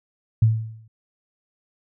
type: tone with exponential decay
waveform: sine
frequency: 111.1 Hz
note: A2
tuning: 17 cents sharp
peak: -10 dBFS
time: 0.42-0.88 s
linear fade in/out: 5 ms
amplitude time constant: 100 ms
effects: none